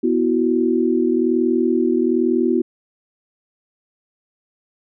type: chord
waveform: sine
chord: B suspended fourth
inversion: none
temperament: just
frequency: 246.9 / 329.3 / 370.4 Hz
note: B3 / E4 / F#4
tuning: 0 / -2 / +2 cents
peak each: -19 dBFS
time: 0.03-2.62 s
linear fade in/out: 10 ms
effects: none